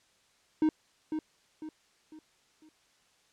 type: tone with echo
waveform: triangle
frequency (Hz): 311.1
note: D#4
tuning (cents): 0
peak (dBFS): -20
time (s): 0.62-0.69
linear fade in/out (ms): 2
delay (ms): 500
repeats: 4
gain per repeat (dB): -8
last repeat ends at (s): 2.69
effects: white hiss -67 dBFS RMS until 3.32 s + low-pass 7000 Hz 12 dB/octave